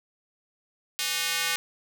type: tone with high-pass filter sweep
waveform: square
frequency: 166.6 Hz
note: E3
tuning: 19 cents sharp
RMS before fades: -28 dBFS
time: 0.99-1.56 s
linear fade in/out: 0 ms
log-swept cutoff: 3000 to 1900 Hz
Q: 0.99
effects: none